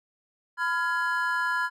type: chord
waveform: triangle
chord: F diminished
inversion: second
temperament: just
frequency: 1005.8 / 1396.9 / 1676.3 Hz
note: Cb6 / F6 / Ab6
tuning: +31 / 0 / +16 cents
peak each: -27 dBFS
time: 0.57-1.7 s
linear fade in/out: 50 ms
effects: none